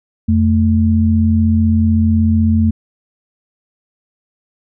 sine tone pair together, 87.31 / 221 Hz, F2 / A3, 0 / +8 cents, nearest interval octave + major third, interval 1608 cents, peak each -12 dBFS, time 0.28-2.71 s, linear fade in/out 10 ms, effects none

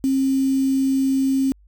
sine tone with quantisation, 268.3 Hz, C4, 44 cents sharp, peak -16 dBFS, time 0.04-1.52 s, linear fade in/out 0 ms, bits 6, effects added 50 Hz sine -49 dBFS peak until 1.67 s

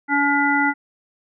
harmonic tone, 284.8 Hz, C#4, 47 cents sharp, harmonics 1 / 3 / 5 / 7, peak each -21 / -21 / -21 / -21 dBFS, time 0.08-0.74 s, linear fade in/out 50 ms, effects none

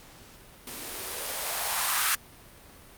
violet noise with band-pass filter sweep, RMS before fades -30 dBFS, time 0.67-2.15 s, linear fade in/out 2 ms, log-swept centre 240 to 1400 Hz, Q 2.4, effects pink hiss -51 dBFS RMS until 2.97 s + Opus 48 kbps

